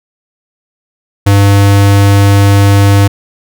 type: tone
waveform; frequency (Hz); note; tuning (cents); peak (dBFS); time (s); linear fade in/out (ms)
square; 100; G2; +35; -4; 1.26-3.08; 10
effects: none